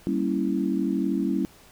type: chord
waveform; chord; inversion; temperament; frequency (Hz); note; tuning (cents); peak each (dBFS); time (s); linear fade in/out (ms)
sine; G diminished seventh; none; equal; 196 / 233.1 / 277.2 / 329.6; G3 / Bb3 / Db4 / Fb4; 0 / 0 / 0 / 0; -27 / -30 / -27 / -28; 0.07-1.45; 0
effects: pink hiss -53 dBFS RMS until 1.71 s